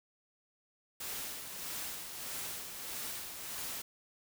white noise with tremolo, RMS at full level -40 dBFS, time 1-3.82 s, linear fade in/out 5 ms, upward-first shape sine, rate 1.6 Hz, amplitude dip 45%, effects none

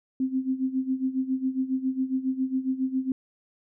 sine tone with tremolo, 261.6 Hz, C4, in tune, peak -21 dBFS, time 0.2-3.12 s, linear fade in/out 2 ms, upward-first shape sine, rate 7.3 Hz, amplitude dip 80%, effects none

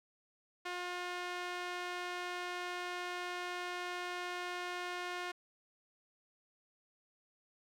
sawtooth tone with band-pass filter, 356.8 Hz, F4, 37 cents sharp, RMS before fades -41 dBFS, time 0.65-5.32 s, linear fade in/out 10 ms, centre 1900 Hz, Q 0.7, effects 11-bit

